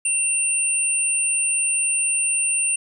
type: tone pair together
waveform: sine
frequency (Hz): 2725 / 9144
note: F7 / D9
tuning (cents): -43 / -47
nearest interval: octave + major sixth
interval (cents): 2096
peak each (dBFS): -25 / -19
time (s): 0.05-2.76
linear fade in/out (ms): 5
effects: 9-bit